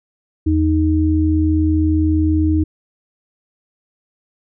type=tone pair together; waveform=sine; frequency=82.4 / 311.1 Hz; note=E2 / D#4; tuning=0 / 0 cents; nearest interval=octave + major seventh; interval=2300 cents; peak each=-15 dBFS; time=0.46-2.64 s; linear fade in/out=10 ms; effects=none